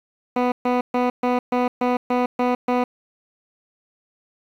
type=tone bursts; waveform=15% pulse; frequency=247.7 Hz; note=B3; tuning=5 cents sharp; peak=-11 dBFS; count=9; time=0.36-2.84 s; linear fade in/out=5 ms; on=160 ms; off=130 ms; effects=low-pass 2000 Hz 12 dB/octave + 8-bit